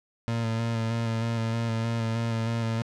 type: tone with vibrato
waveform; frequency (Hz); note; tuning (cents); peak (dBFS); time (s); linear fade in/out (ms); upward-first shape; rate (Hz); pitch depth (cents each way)
30% pulse; 114.4; A#2; -32; -23; 0.28-2.82; 0; square; 3.2; 20
effects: low-pass 6000 Hz 12 dB/octave